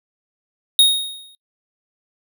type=tone with exponential decay; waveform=square; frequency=3734 Hz; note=A#7; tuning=2 cents sharp; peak=-7 dBFS; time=0.79-1.35 s; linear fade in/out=1 ms; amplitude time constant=120 ms; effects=noise-tail reverb RT60 0.1 s tail -26 dB re dry